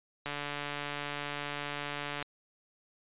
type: click train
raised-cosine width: 0.3 ms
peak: -20 dBFS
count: 286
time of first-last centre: 0.26-2.226 s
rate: 145 Hz
effects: resampled to 8000 Hz